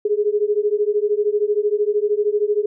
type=beating tone pair; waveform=sine; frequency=410.4 / 423.4 Hz; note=G#4 / G#4; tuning=-21 / +33 cents; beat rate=13 Hz; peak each=-19 dBFS; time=0.05-2.66 s; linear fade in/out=5 ms; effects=none